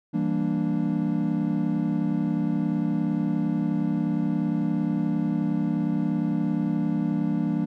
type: chord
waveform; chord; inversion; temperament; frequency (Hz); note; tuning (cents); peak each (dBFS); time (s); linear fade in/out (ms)
triangle; E half-diminished seventh; none; equal; 164.81 / 196 / 233.1 / 293.7; E3 / G3 / Bb3 / D4; 0 / 0 / 0 / 0; -26; 0.13-7.66; 20
effects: none